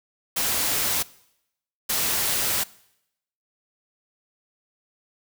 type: noise bursts at uneven times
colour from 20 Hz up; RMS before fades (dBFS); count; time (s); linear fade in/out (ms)
white; -24; 2; 0.36-1.03 / 1.89-2.64; 10
effects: noise-tail reverb RT60 0.8 s tail -21 dB re dry